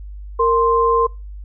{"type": "tone pair together", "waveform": "sine", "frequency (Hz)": [462, 1046.5], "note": ["A#4", "C6"], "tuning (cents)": [-16, 0], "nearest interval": "octave + major second", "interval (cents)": 1416, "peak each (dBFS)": -15, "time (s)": [0.39, 1.07], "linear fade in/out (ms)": 10, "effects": ["noise-tail reverb RT60 0.3 s tail -25 dB re dry", "added 50 Hz sine -30 dBFS peak until 1.44 s"]}